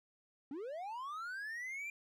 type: linear sweep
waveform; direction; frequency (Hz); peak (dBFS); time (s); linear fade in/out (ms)
triangle; up; 256.1 to 2396; -39; 0.51-1.9; 2
effects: none